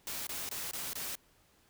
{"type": "noise bursts", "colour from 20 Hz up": "white", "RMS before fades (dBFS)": -39, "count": 5, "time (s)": [0.07, 1.154], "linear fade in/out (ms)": 2, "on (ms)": 200, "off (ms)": 21, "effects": ["pink hiss -67 dBFS RMS until 1.69 s"]}